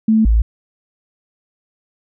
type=tone pair in turn; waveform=sine; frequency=220 / 55.45 Hz; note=A3 / A1; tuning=0 / +14 cents; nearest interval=2 octaves; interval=2386 cents; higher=first; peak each=-9 dBFS; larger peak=neither; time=0.08-0.25 / 0.25-0.42 s; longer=neither; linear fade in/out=5 ms; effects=none